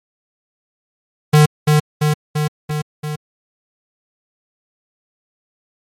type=tone with echo; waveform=square; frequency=150.9 Hz; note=D3; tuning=47 cents sharp; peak=-7 dBFS; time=1.33-1.46 s; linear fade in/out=10 ms; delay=340 ms; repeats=5; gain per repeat=-3 dB; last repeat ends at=3.16 s; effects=MP3 64 kbps